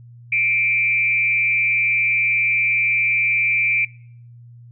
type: tone with frequency modulation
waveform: sine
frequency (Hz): 2349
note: D7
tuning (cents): 0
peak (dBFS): -16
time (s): 0.32-3.85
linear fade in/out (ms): 5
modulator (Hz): 183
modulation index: 0.63
effects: noise-tail reverb RT60 0.6 s tail -21 dB re dry + added 119 Hz sine -40 dBFS peak until 4.71 s